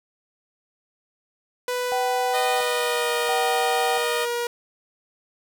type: tone with pitch glide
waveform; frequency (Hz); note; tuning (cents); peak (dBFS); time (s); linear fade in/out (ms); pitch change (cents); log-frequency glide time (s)
sawtooth; 495.5 to 477; B4 to A#4; +6 to +40; -20; 1.68-4.47; 2; -66; 2.4-3.13
type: tone with tremolo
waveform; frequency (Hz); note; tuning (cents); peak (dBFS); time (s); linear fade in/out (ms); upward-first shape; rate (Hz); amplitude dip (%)
sine; 765; G5; -42; -23; 1.92-4.04; 0; square; 0.73; 75
type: tone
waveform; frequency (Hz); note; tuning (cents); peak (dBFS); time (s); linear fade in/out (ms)
10% pulse; 616; D#5; -17; -17; 2.33-4.26; 20
effects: none